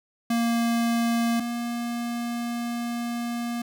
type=tone pair in turn; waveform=square; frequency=233.1 / 237 Hz; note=A#3 / A#3; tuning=0 / +29 cents; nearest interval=unison; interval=29 cents; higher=second; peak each=-22 / -28 dBFS; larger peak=first; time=0.3-1.4 / 1.4-3.62 s; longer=second; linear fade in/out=5 ms; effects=none